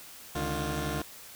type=tone cluster; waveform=15% pulse; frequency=70.3 / 151.9 / 351.9 Hz; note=C#2 / D#3 / F4; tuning=+25 / -41 / +13 cents; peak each=-28 dBFS; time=0.35-1.02 s; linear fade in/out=5 ms; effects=white hiss -48 dBFS RMS until 1.35 s